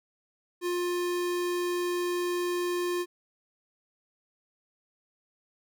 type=tone; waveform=square; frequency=353.4 Hz; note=F4; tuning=21 cents sharp; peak=-28 dBFS; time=0.61-3.06 s; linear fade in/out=50 ms; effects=none